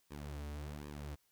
sawtooth tone with flanger, 73.42 Hz, D2, in tune, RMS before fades -45 dBFS, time 0.1-1.16 s, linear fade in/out 20 ms, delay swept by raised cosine 1.4 to 6 ms, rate 1.3 Hz, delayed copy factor -0.85, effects white hiss -75 dBFS RMS until 1.31 s

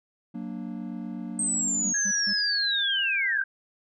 triangle chord, Gb augmented, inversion none, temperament equal, 185 / 233.1 / 293.7 Hz, Gb3 / Bb3 / D4, 0 / 0 / 0 cents, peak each -35 / -33 / -37 dBFS, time 0.34-1.93 s, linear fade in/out 10 ms
sine linear sweep, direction down, 8372 to 1500 Hz, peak -24 dBFS, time 1.39-3.42 s, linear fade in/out 2 ms
triangle tone bursts, 200.4 Hz, G3, 38 cents sharp, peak -31 dBFS, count 3, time 1.83-2.334 s, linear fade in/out 10 ms, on 68 ms, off 150 ms
sine tone with pitch glide, 1661.2 to 1590.8 Hz, G#6 to G6, 0 to +25 cents, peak -28 dBFS, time 1.94-3.44 s, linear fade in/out 5 ms, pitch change -75 cents, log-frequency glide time 2.45-2.97 s
effects none

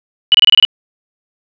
sine tone bursts, 2960 Hz, F#7, in tune, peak -3 dBFS, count 7, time 0.32-0.65 s, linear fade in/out 0 ms, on 24 ms, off 27 ms, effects resampled to 11025 Hz + 7-bit

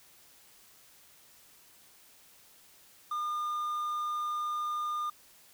triangle tone, 1211 Hz, D#6, 47 cents flat, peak -29 dBFS, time 3.11-5.1 s, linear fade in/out 5 ms, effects white hiss -59 dBFS RMS until 5.53 s

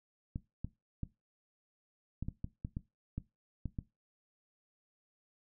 clicks, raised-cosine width 5 ms, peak -25 dBFS, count 11, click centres 0.359 / 0.646 / 1.033 / 2.226 / 2.285 / 2.444 / 2.649 / 2.769 / 3.18 / 3.657 / 3.788 s, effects noise-tail reverb RT60 0.2 s tail -17 dB re dry

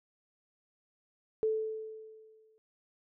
sine tone with exponential decay, 437.9 Hz, A4, 8 cents flat, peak -25 dBFS, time 1.43-2.58 s, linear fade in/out 0 ms, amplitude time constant 250 ms, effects none

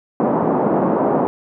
pink band-pass noise, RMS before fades -17 dBFS, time 0.2-1.27 s, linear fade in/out 0 ms, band 190 to 940 Hz, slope 24 dB/octave, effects none

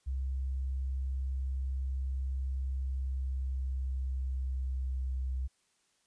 sine tone with pitch glide, 66 to 64.64 Hz, C2 to C2, +16 to -20 cents, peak -31 dBFS, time 0.06-5.48 s, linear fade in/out 20 ms, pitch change -36 cents, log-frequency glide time 2.72-5.27 s, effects white hiss -73 dBFS RMS until 6.06 s + resampled to 22050 Hz

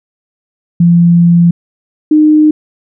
sine tone pair in turn, 171.6 / 305.8 Hz, F3 / D#4, -30 / -30 cents, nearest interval minor seventh, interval 1000 cents, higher second, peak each -3 dBFS, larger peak neither, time 0.8-1.51 / 2.11-2.51 s, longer first, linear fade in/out 5 ms, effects none

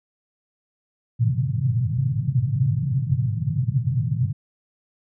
white band-pass noise, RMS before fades -22 dBFS, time 1.19-4.33 s, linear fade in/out 10 ms, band 110 to 140 Hz, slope 48 dB/octave, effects none

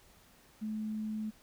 sine tone, 215.9 Hz, A3, 33 cents flat, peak -34 dBFS, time 0.61-1.31 s, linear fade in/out 20 ms, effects pink hiss -62 dBFS RMS until 1.42 s

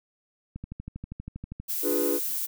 click train, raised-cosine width 5 ms, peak -24 dBFS, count 14, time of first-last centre 0.56-1.6 s, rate 12.5 Hz
violet noise, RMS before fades -30 dBFS, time 1.68-2.47 s, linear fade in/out 20 ms
triangle chord, D diminished seventh, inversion none, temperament equal, 293.7 / 349.2 / 415.3 / 493.9 Hz, D4 / F4 / Ab4 / Cb5, 0 / 0 / 0 / 0 cents, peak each -28 dBFS, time 1.82-2.2 s, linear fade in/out 50 ms
effects none

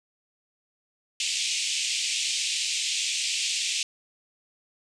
pink band-pass noise, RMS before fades -28 dBFS, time 1.2-3.83 s, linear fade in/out 2 ms, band 2400 to 8400 Hz, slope 48 dB/octave, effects none

